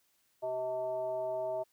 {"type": "tone with frequency modulation", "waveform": "sine", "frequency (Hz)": 640, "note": "D#5", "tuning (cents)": 49, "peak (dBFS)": -32, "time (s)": [0.42, 1.64], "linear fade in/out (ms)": 20, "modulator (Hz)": 256, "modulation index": 0.62, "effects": ["white hiss -73 dBFS RMS until 1.72 s"]}